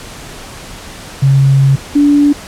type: tone pair in turn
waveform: sine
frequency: 136.5 / 289.2 Hz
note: C#3 / D4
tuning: -26 / -27 cents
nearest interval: octave + minor second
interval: 1299 cents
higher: second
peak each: -5 dBFS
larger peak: neither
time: 1.22-1.76 / 1.95-2.33 s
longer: first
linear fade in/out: 10 ms
effects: pink hiss -30 dBFS RMS until 2.47 s + low-pass 10000 Hz 12 dB/octave